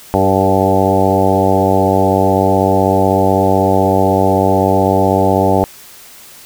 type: harmonic tone with a mistuned harmonic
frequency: 96 Hz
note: G2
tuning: 36 cents flat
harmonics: 1 / 2 / 3 / 4 / 5 / 6 / 7 / 8 / 9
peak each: -18 / -18 / -18 / -18 / -18 / -18 / -18 / -18 / -18 dBFS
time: 0.14-5.64 s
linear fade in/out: 0 ms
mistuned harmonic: 5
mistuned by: -16 cents
effects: white hiss -38 dBFS RMS until 6.45 s